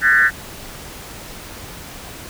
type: tone with frequency modulation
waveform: sine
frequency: 1654 Hz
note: G#6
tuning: 8 cents flat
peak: -10 dBFS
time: 0.01-0.31 s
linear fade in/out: 50 ms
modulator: 135 Hz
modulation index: 1.7
effects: pink hiss -35 dBFS RMS until 2.29 s